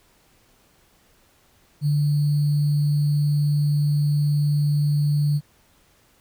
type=tone with sample-and-hold; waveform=sine; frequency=146.83 Hz; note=D3; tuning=in tune; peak=-17 dBFS; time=1.81-5.41 s; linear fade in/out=50 ms; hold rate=4410 Hz; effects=pink hiss -59 dBFS RMS until 6.2 s